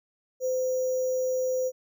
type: tone with sample-and-hold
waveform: sine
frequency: 513 Hz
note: C5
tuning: 34 cents flat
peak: -24 dBFS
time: 0.4-1.72 s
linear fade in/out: 50 ms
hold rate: 6300 Hz
effects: none